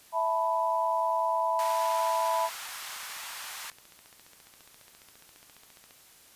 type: chord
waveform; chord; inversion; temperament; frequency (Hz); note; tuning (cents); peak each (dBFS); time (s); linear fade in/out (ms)
sine; E suspended fourth; none; just; 659.3 / 879 / 988.9; E5 / A5 / B5; 0 / -2 / +2; -30 / -32 / -27; 0.12-2.5; 50
type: high-pass noise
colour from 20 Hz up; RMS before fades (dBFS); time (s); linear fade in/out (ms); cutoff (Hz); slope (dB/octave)
pink; -40; 1.59-3.7; 0; 900; 24
type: click train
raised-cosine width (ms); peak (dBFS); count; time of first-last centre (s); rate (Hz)
0.2; -35; 55; 2.21-5.909; 14.6
effects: white hiss -56 dBFS RMS until 6.35 s + resampled to 32000 Hz